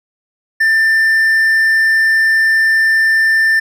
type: tone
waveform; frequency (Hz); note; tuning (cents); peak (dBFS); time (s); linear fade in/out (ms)
triangle; 1785; A6; +24; -7; 0.6-3.6; 10
effects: none